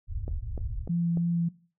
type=low-pass noise; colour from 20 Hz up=pink; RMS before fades=-33 dBFS; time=0.07-0.89 s; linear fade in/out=50 ms; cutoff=120 Hz; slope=96 dB/octave
type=click train; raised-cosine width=2 ms; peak=-25 dBFS; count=4; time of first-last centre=0.28-1.173 s; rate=3.36 Hz
type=tone with vibrato; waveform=sine; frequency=170.3 Hz; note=F3; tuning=43 cents flat; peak=-24 dBFS; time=0.89-1.49 s; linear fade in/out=10 ms; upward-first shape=sine; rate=3.2 Hz; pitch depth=11 cents each way
effects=noise-tail reverb RT60 0.4 s tail -19 dB re dry